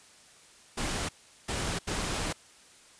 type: noise bursts at uneven times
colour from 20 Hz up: pink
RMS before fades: -32 dBFS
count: 3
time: 0.77-1.09 / 1.48-1.79 / 1.87-2.33 s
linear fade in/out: 10 ms
effects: white hiss -56 dBFS RMS until 2.99 s + resampled to 22050 Hz